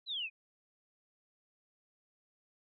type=exponential sweep; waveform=sine; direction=down; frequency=4101 to 2420 Hz; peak=-35 dBFS; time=0.06-0.3 s; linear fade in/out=50 ms; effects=none